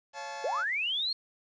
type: chord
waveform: sawtooth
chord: Db augmented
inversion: none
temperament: just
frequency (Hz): 554.4 / 693 / 866.2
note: Db5 / F5 / A5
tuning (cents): 0 / -14 / -27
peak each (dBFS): -40 / -41 / -35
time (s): 0.13-0.65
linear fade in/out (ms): 50
type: linear sweep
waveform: sine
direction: up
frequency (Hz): 440 to 4339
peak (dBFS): -28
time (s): 0.44-1.13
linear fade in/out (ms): 5
effects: resampled to 16000 Hz + 10-bit